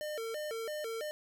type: tone with vibrato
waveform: square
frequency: 523.3 Hz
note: C5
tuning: in tune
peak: -37 dBFS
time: 0.01-1.11 s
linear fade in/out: 0 ms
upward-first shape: square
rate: 3 Hz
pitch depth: 250 cents each way
effects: none